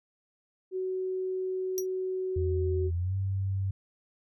sine tone, 373.6 Hz, F#4, 17 cents sharp, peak -29 dBFS, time 0.71-2.91 s, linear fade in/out 50 ms
sawtooth tone with exponential decay, 5780 Hz, F#8, 41 cents flat, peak -25 dBFS, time 1.78-1.86 s, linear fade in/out 0 ms, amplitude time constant 17 ms
sine tone with pitch glide, 84.7 to 96.73 Hz, E2 to G2, +48 to -23 cents, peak -27 dBFS, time 2.36-3.71 s, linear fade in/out 5 ms, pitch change +229 cents, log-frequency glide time 2.93-3.15 s
effects none

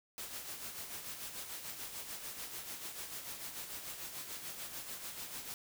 white noise with tremolo, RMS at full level -43 dBFS, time 0.18-5.54 s, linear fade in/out 0 ms, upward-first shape sine, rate 6.8 Hz, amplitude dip 50%, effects none

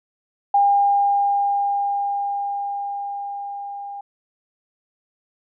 sine tone with level ramp, 805 Hz, G5, 46 cents sharp, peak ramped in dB -12 to -30 dBFS, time 0.54-4.01 s, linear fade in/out 5 ms, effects none

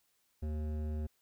sine tone with hard clipping, 76.4 Hz, D#2, 31 cents flat, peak -36 dBFS, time 0.42-1.07 s, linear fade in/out 10 ms, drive 13 dB, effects white hiss -75 dBFS RMS until 1.21 s

